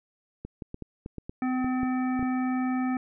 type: clicks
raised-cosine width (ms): 3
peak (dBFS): -23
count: 11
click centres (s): 0.45 / 0.622 / 0.744 / 0.823 / 1.061 / 1.183 / 1.295 / 1.645 / 1.832 / 2.194 / 2.228
type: harmonic tone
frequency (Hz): 255.6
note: C4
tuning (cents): -40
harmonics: 1 / 3 / 5 / 7 / 9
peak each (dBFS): -25 / -35 / -39 / -42 / -44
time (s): 1.42-2.97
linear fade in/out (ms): 2
effects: none